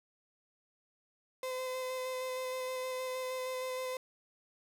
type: tone with vibrato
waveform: 35% pulse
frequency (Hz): 513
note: C5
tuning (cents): -34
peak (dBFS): -34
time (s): 1.43-3.97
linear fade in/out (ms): 2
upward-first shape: square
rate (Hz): 6.4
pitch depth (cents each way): 10
effects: none